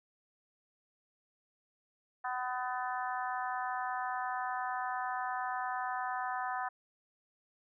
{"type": "harmonic tone", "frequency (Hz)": 251.4, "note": "B3", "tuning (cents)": 31, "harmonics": [3, 4, 5, 6, 7], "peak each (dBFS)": [-37, -39, -41, -43, -44], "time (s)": [2.24, 6.69], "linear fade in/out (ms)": 10, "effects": []}